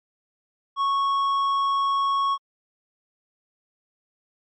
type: tone with tanh clipping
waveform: sine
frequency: 1105 Hz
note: C#6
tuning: 6 cents flat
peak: -21 dBFS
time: 0.76-2.38 s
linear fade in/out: 50 ms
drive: 7 dB
effects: MP3 48 kbps